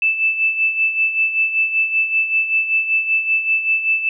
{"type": "tone with tremolo", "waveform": "sine", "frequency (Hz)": 2637, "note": "E7", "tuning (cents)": 0, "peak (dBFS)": -12, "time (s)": [0.02, 4.09], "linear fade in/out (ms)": 2, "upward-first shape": "sine", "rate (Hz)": 5.2, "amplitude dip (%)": 65, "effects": []}